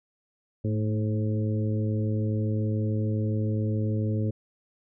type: harmonic tone with a mistuned harmonic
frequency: 107.1 Hz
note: A2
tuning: 46 cents flat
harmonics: 1 / 2 / 3 / 4 / 5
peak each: -25 / -31 / -35 / -37 / -39 dBFS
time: 0.64-4.31 s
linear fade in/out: 10 ms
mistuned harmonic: 2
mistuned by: +38 cents
effects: none